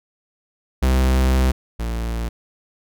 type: tone pair in turn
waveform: 45% pulse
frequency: 64.7 / 57.19 Hz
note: C2 / A#1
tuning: -19 / -32 cents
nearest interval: major second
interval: 213 cents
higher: first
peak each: -14 / -22 dBFS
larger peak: first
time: 0.82-1.52 / 1.79-2.29 s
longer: first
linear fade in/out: 10 ms
effects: none